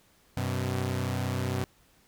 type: tone pair together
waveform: sawtooth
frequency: 95.2 / 126.53 Hz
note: F#2 / B2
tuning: +50 / +42 cents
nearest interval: perfect fourth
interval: 492 cents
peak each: -27 dBFS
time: 0.37-1.64 s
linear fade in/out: 0 ms
effects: pink hiss -63 dBFS RMS until 2.07 s